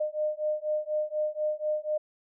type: beating tone pair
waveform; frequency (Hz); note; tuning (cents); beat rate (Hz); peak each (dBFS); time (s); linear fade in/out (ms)
sine; 607 / 611.1; D#5 / D#5; -43 / -31; 4.1; -30; 0-1.98; 10
effects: none